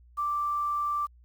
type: tone with quantisation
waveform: sine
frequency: 1174.7 Hz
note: D6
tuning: in tune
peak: -26 dBFS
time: 0.17-1.07 s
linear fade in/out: 20 ms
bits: 9
effects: added 60 Hz sine -53 dBFS peak until 1.24 s